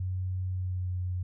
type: tone with pitch glide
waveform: sine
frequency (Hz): 92.5 to 90.75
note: F#2 to F#2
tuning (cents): 0 to -33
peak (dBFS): -29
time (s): 0-1.23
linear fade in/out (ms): 5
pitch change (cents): -33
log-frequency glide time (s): 0.5-0.94
effects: none